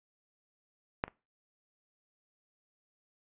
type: clicks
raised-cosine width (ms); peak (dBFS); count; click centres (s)
0.5; -14 / -30; 2; 1.039 / 1.08
effects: noise-tail reverb RT60 0.3 s tail -24 dB re dry + resampled to 8000 Hz